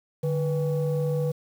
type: tone pair together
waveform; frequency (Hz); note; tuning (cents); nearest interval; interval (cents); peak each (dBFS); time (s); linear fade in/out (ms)
sine; 148.63 / 490.5; D3 / B4; +21 / -12; octave + major sixth; 2067; -23 / -25; 0.23-1.32; 10
effects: tanh soft clip ceiling -19 dBFS + 8-bit